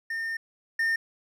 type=tone pair in turn; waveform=triangle; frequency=1817 / 1817 Hz; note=A#6 / A#6; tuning=-45 / -45 cents; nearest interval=unison; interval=0 cents; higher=neither; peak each=-27 / -21 dBFS; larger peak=second; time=0.1-0.37 / 0.79-0.96 s; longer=first; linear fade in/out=5 ms; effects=none